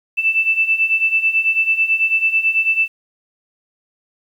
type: beating tone pair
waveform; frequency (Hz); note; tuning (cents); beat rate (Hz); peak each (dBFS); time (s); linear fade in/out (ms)
sine; 2643 / 2652.1; E7 / E7; +4 / +10; 9.1; -19 / -15; 0.17-2.88; 20
effects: 8-bit